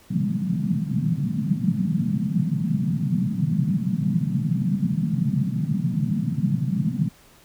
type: band-pass noise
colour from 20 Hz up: white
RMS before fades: -23 dBFS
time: 0.1-7.09 s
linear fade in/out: 10 ms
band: 130 to 210 Hz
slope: 48 dB/octave
effects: pink hiss -53 dBFS RMS until 7.44 s